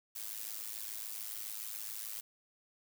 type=noise with amplitude modulation; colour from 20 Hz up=blue; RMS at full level=-39 dBFS; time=0.15-2.21 s; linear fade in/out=10 ms; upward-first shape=sine; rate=107 Hz; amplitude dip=85%; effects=none